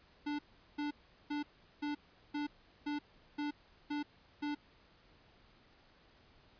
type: tone bursts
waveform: square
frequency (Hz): 293.6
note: D4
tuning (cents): 0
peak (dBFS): -36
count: 9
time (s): 0.26-4.55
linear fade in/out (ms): 10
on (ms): 130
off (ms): 390
effects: pink hiss -65 dBFS RMS until 6.59 s + resampled to 11025 Hz